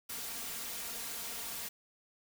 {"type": "noise with comb filter", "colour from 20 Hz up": "white", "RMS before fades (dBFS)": -41, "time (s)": [0.09, 1.69], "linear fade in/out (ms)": 10, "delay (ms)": 4.3, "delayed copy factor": 0.6, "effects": []}